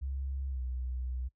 sine tone with pitch glide, 67.4 to 62.89 Hz, C#2 to B1, -48 to +32 cents, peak -33 dBFS, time 0.01-1.29 s, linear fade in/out 20 ms, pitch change -120 cents, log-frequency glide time 0.49-0.61 s, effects noise-tail reverb RT60 0.1 s tail -22 dB re dry

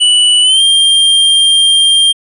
square tone with pitch glide, 2960 to 3191 Hz, F#7 to G7, 0 to +30 cents, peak -6 dBFS, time 0-2.13 s, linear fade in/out 20 ms, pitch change +130 cents, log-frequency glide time 0.42-0.62 s, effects resampled to 24000 Hz

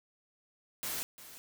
white noise with echo, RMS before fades -37 dBFS, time 0.83-1.03 s, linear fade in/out 0 ms, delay 350 ms, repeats 1, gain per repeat -14 dB, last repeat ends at 1.38 s, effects none

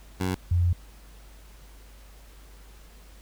15% pulse / sine tone pair in turn, 92.5 / 87.56 Hz, F#2 / F2, 0 / +5 cents, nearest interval minor second, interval 95 cents, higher first, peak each -19 dBFS, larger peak neither, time 0.2-0.35 / 0.51-0.73 s, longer second, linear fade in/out 5 ms, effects added 50 Hz sine -47 dBFS peak until 3.21 s + pink hiss -55 dBFS RMS until 3.21 s

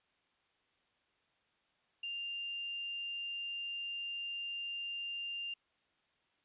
sine tone, 2794 Hz, F7, in tune, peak -38 dBFS, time 2.03-5.54 s, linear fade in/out 5 ms, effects white hiss -75 dBFS RMS until 6.44 s + resampled to 8000 Hz

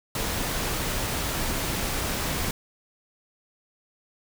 pink noise, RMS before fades -28 dBFS, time 0.15-2.51 s, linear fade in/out 2 ms, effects none

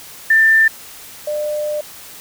sine tone pair in turn, 1784 / 598.8 Hz, A6 / D5, +23 / +33 cents, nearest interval octave + perfect fifth, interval 1890 cents, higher first, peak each -8 / -18 dBFS, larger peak first, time 0.3-0.68 / 1.27-1.81 s, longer second, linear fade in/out 5 ms, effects white hiss -37 dBFS RMS until 2.2 s

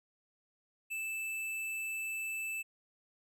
sine tone with tanh clipping, 2637 Hz, E7, in tune, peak -37 dBFS, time 0.9-2.63 s, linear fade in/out 20 ms, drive 17 dB, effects none

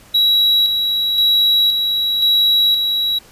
triangle tone with tremolo, 3884 Hz, B7, 30 cents flat, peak -9 dBFS, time 0.14-3.19 s, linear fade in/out 10 ms, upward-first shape square, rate 0.96 Hz, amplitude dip 40%, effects pink hiss -45 dBFS RMS until 3.31 s + resampled to 32000 Hz

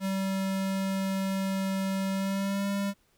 square tone with pitch glide, 192.8 to 199.02 Hz, G3 to G3, -28 to +26 cents, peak -28 dBFS, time 0-2.94 s, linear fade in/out 50 ms, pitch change +54 cents, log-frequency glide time 2.12-2.68 s, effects pink hiss -68 dBFS RMS until 3.17 s

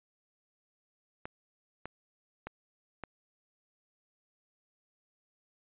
clicks, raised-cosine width 0.5 ms, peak -24 dBFS, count 4, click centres 1.255 / 1.856 / 2.47 / 3.037 s, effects resampled to 8000 Hz

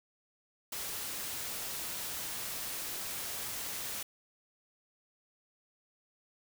white noise, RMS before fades -39 dBFS, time 0.72-4.03 s, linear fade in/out 5 ms, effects none

